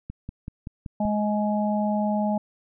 click train, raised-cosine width 5 ms, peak -21 dBFS, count 6, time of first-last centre 0.1-1.052 s, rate 5.25 Hz
harmonic tone, 209.7 Hz, G#3, 17 cents sharp, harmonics 1 / 3 / 4, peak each -23 / -28 / -29 dBFS, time 1-2.38 s, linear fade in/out 5 ms
effects none

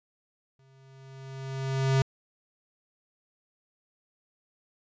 square tone with exponential growth, 134 Hz, C3, 42 cents sharp, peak -20 dBFS, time 0.59-2.02 s, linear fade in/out 2 ms, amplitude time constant 310 ms, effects resampled to 16000 Hz

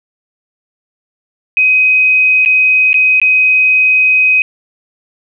sine tone with dropouts, 2519 Hz, D#7, 21 cents sharp, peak -6 dBFS, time 1.57-4.42 s, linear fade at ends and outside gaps 1 ms, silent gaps 2.45-2.459 / 2.931-2.942 / 3.2-3.216 s, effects none

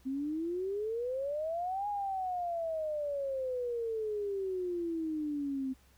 sine exponential two-way sweep, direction up then down, 259.2 to 830.6 to 259.2 Hz, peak -32 dBFS, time 0.05-5.74 s, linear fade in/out 20 ms, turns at 1.88 s, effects added 65 Hz sine -62 dBFS peak until 5.97 s + pink hiss -66 dBFS RMS until 5.97 s

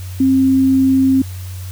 sine tone, 265.4 Hz, C4, 25 cents sharp, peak -9 dBFS, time 0.2-1.22 s, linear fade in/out 5 ms, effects added 92 Hz sine -25 dBFS peak until 1.71 s + white hiss -39 dBFS RMS until 1.71 s

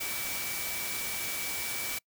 sine tone in noise, 2300 Hz, D7, 37 cents flat, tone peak -39 dBFS, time 0-1.99 s, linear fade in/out 10 ms, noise white, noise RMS -35 dBFS, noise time 0-1.99 s, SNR -7 dB, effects noise-tail reverb RT60 0.1 s tail -26 dB re dry

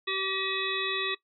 harmonic tone with a mistuned harmonic, 383.6 Hz, G4, 37 cents flat, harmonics 1 / 3 / 5 / 7 / 9 / 10, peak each -35 / -35 / -35 / -35 / -35 / -35 dBFS, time 0.07-1.15 s, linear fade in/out 10 ms, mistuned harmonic 7, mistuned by -89 cents, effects noise-tail reverb RT60 0.1 s tail -18 dB re dry

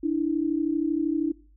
sine tone pair together, 293.9 / 326.7 Hz, D4 / E4, +1 / -15 cents, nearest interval major second, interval 184 cents, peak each -25 dBFS, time 0.03-1.32 s, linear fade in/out 10 ms, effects noise-tail reverb RT60 0.4 s tail -21 dB re dry + added 50 Hz sine -53 dBFS peak until 1.56 s

